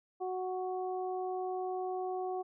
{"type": "harmonic tone", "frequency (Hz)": 370, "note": "F#4", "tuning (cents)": 0, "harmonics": [1, 2, 3], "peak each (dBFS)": [-36, -37, -49], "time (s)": [0.2, 2.43], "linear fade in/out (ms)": 20, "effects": []}